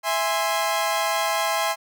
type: chord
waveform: sawtooth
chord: E augmented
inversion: none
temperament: equal with one note detuned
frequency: 659.3 / 825.3 / 1046.5 Hz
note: E5 / G#5 / B#5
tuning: 0 / -11 / 0 cents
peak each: -22 dBFS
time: 0.03-1.76 s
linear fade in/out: 50 ms
effects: none

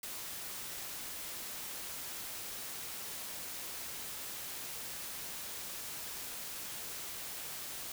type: noise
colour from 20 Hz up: white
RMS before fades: -43 dBFS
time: 0.03-7.92 s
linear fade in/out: 2 ms
effects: none

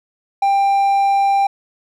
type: tone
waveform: triangle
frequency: 792 Hz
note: G5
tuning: 18 cents sharp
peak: -10 dBFS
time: 0.42-1.47 s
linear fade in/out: 5 ms
effects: none

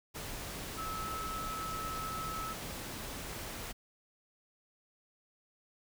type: tone in noise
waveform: sine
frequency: 1300 Hz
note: E6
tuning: 24 cents flat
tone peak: -38 dBFS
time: 0.77-2.54 s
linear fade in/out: 20 ms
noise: pink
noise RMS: -42 dBFS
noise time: 0.14-3.73 s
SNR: +1 dB
effects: none

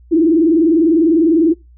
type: tone with vibrato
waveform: sine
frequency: 325.1 Hz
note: E4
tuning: 24 cents flat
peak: -8 dBFS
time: 0.11-1.54 s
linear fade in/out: 20 ms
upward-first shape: triangle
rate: 20 Hz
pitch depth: 150 cents each way
effects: noise-tail reverb RT60 0.2 s tail -21 dB re dry + added 60 Hz sine -41 dBFS peak until 1.77 s

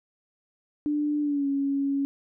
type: tone with pitch glide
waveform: sine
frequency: 296 to 277.8 Hz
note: D4 to C#4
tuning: +14 to +4 cents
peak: -23 dBFS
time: 0.86-2.05 s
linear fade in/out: 0 ms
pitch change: -110 cents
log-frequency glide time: 1.21-1.47 s
effects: none

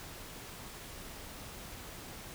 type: silence
effects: pink hiss -47 dBFS RMS until 2.34 s

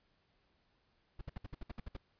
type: noise bursts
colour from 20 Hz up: brown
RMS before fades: -42 dBFS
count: 10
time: 1.19-1.968 s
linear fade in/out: 5 ms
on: 22 ms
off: 62 ms
effects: pink hiss -75 dBFS RMS until 2.19 s + resampled to 11025 Hz

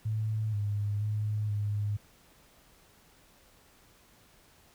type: tone with pitch steps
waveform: sine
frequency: 108.9 / 103 / 106 / 103.6 Hz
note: A2 / G#2 / G#2 / G#2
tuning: -17 / -14 / +36 / -4 cents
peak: -28 dBFS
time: 0.05-1.97 s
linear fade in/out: 10 ms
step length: 480 ms
effects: pink hiss -61 dBFS RMS until 4.74 s

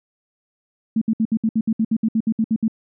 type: tone bursts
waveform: sine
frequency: 222.2 Hz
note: A3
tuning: 17 cents sharp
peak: -15 dBFS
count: 15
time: 0.96-2.681 s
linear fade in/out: 5 ms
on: 55 ms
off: 64 ms
effects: none

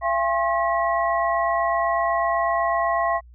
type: tone cluster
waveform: sine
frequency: 679 / 807 / 1073 / 1931 Hz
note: F5 / G#5 / C6 / B6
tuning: -49 / -50 / +43 / -39 cents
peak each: -22 / -29 / -23 / -29 dBFS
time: 0.01-3.21 s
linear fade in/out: 50 ms
effects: added 60 Hz sine -44 dBFS peak until 3.34 s

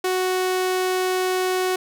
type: tone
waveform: sawtooth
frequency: 370 Hz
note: F#4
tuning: in tune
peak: -16 dBFS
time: 0.04-1.76 s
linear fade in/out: 5 ms
effects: none

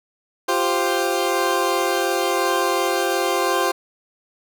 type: chord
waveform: 20% pulse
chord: F suspended second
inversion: none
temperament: equal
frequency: 349.2 / 392 / 523.3 Hz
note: F4 / G4 / C5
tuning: 0 / 0 / 0 cents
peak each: -18 dBFS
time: 0.48-3.72 s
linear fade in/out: 10 ms
effects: none

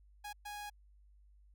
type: tone bursts at uneven times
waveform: sawtooth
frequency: 828 Hz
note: G#5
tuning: 5 cents flat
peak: -39 dBFS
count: 2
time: 0.24-0.33 / 0.45-0.7 s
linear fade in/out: 10 ms
effects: added 50 Hz sine -60 dBFS peak until 1.54 s

